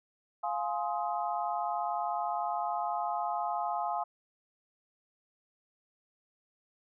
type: chord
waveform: sine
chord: F minor seventh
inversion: none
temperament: just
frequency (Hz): 698.5 / 838.1 / 1047.7 / 1257.2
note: F5 / Ab5 / C6 / Eb6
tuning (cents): 0 / +16 / +2 / +18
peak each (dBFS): -34 / -34 / -38 / -39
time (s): 0.43-4.04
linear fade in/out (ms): 10
effects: none